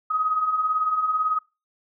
sine beating tone pair, 1244.5 / 1262.5 Hz, D#6 / D#6, 0 / +25 cents, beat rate 18 Hz, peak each -29 / -21 dBFS, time 0.1-1.39 s, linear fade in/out 10 ms, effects noise-tail reverb RT60 0.3 s tail -25 dB re dry

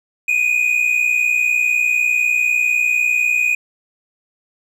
triangle tone pair together, 2429 / 2489 Hz, D#7 / D#7, -42 / 0 cents, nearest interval unison, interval 42 cents, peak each -17 / -14 dBFS, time 0.28-3.55 s, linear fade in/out 5 ms, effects none

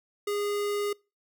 square tone, 410.4 Hz, G#4, 21 cents flat, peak -28 dBFS, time 0.27-0.93 s, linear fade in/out 5 ms, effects noise-tail reverb RT60 0.3 s tail -26 dB re dry

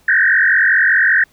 sine tone with frequency modulation, 1703 Hz, G#6, 43 cents sharp, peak -9 dBFS, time 0.08-1.24 s, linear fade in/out 5 ms, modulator 45.2 Hz, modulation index 4.3, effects pink hiss -54 dBFS RMS until 1.32 s

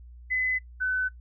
sine tone pair in turn, 2019 / 1509.7 Hz, B6 / F#6, +38 / +34 cents, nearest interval perfect fourth, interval 504 cents, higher first, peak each -24 dBFS, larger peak neither, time 0.3-0.59 / 0.8-1.09 s, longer neither, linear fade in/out 20 ms, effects noise-tail reverb RT60 0.1 s tail -18 dB re dry + added 60 Hz sine -44 dBFS peak until 1.2 s

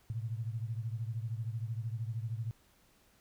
sine beating tone pair, 110.3 / 123.3 Hz, A2 / B2, +5 / -2 cents, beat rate 13 Hz, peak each -36 / -40 dBFS, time 0.1-2.51 s, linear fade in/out 0 ms, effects pink hiss -67 dBFS RMS until 3.2 s

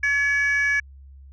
sine tone pair together, 1700 / 2273 Hz, G#6 / C#7, +40 / +43 cents, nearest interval perfect fourth, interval 503 cents, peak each -18 / -21 dBFS, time 0.03-0.8 s, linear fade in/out 5 ms, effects tanh soft clip ceiling -15 dBFS + added 68 Hz sine -42 dBFS peak until 1.32 s

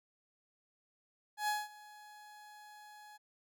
30% pulse tone with ADSR envelope, 841 Hz, G#5, 22 cents sharp, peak -28 dBFS, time 1.37-3.18 s, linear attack 110 ms, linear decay 200 ms, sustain -22 dB, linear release 21 ms, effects none

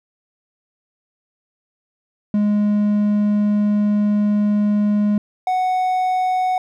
triangle tone pair in turn, 207.7 / 740.2 Hz, G#3 / F#5, 0 / 0 cents, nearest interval octave + minor seventh, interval 2200 cents, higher second, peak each -12 / -14 dBFS, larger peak first, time 2.34-5.18 / 5.47-6.58 s, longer first, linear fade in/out 2 ms, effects none

